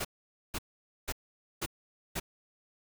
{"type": "noise bursts", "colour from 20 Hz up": "pink", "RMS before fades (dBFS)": -34, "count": 5, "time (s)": [0, 2.2], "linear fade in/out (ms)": 10, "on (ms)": 48, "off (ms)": 490, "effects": []}